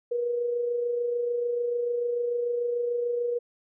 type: tone with amplitude modulation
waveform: sine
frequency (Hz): 480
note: B4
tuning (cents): -49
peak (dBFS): -23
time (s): 0.11-3.39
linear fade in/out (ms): 10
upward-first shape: sine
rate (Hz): 26.8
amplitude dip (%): 40
effects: none